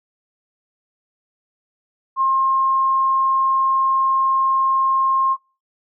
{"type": "tone", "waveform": "sine", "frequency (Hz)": 1066, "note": "C6", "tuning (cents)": 32, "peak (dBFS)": -14, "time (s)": [2.16, 5.37], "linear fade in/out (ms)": 50, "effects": ["noise-tail reverb RT60 0.3 s tail -22 dB re dry"]}